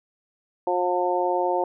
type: harmonic tone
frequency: 179 Hz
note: F3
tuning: 43 cents sharp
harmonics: 2 / 3 / 4 / 5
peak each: -26 / -26 / -26 / -26 dBFS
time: 0.67-1.64 s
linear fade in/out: 2 ms
effects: none